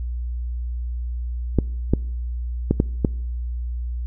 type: clicks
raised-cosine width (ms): 3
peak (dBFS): -3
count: 5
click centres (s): 1.587 / 1.936 / 2.71 / 2.801 / 3.048
effects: noise-tail reverb RT60 0.8 s tail -25 dB re dry + added 60 Hz sine -24 dBFS peak until 4.06 s